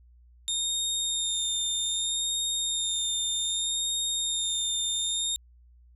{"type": "tone with vibrato", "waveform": "25% pulse", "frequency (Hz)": 3660, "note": "A#7", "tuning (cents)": -32, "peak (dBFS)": -22, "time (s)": [0.48, 5.36], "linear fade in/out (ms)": 0, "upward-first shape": "sine", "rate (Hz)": 0.64, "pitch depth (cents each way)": 19, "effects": ["added 60 Hz sine -53 dBFS peak until 5.95 s"]}